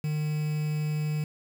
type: tone with quantisation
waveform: triangle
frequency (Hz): 152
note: D#3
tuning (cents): -40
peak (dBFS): -24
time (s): 0.04-1.24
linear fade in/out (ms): 2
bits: 7
effects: none